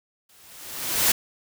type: noise with exponential growth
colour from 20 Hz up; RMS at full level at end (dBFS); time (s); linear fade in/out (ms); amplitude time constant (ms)
white; -17; 0.29-1.12; 5; 180
effects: none